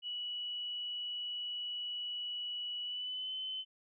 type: tone with pitch glide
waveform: sine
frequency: 2940 to 3049 Hz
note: F#7 to G7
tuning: -12 to -49 cents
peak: -37 dBFS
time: 0.02-3.65 s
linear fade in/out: 50 ms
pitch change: +63 cents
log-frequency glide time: 2.83-3.33 s
effects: none